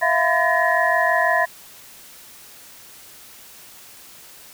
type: tone cluster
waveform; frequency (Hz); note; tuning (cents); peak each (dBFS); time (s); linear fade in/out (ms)
sine; 656 / 702 / 1013 / 1719 / 1879; E5 / F5 / B5 / A6 / A#6; -9 / +9 / +44 / -41 / +13; -22; 0.01-1.46; 20
effects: white hiss -44 dBFS RMS until 4.53 s